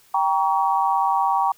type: chord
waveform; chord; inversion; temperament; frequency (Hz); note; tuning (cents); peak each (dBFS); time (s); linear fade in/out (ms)
sine; G diminished; none; just; 784 / 940.8 / 1128.9; G5 / Bb5 / Db6; 0 / +16 / +31; -21 / -21 / -23; 0.14-1.52; 5
effects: white hiss -55 dBFS RMS until 1.57 s